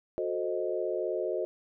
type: chord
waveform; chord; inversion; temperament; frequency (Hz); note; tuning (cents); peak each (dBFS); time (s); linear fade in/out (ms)
sine; F# diminished seventh; none; equal with one note detuned; 364.5 / 440 / 523.3 / 622.3; F#4 / A4 / C5 / Eb5; -26 / 0 / 0 / 0; -33 / -35 / -35 / -34; 0.18-1.45; 0
effects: none

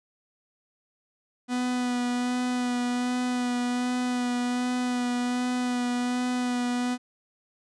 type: tone with vibrato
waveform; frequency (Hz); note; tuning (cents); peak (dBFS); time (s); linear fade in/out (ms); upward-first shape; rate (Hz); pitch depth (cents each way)
45% pulse; 246.9; B3; 0; -25; 1.48-6.98; 50; sine; 1.3; 16
effects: resampled to 22050 Hz

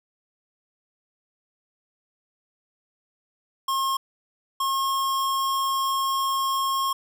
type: tone pair in turn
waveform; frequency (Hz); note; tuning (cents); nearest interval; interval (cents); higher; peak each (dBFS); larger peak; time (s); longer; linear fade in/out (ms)
square; 1075 / 1079.7; C6 / C#6; +47 / -46; unison; 7; second; -23; neither; 3.68-3.97 / 4.6-6.93; second; 5
effects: none

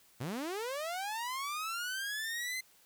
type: linear sweep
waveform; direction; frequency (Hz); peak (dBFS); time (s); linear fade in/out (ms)
sawtooth; up; 109.9 to 2077; -32; 0.2-2.61; 10
effects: white hiss -64 dBFS RMS until 2.85 s

